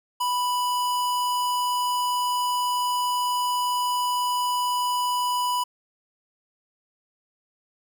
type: tone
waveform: square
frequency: 987.8 Hz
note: B5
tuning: in tune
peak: -23 dBFS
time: 0.2-5.64 s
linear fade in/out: 10 ms
effects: none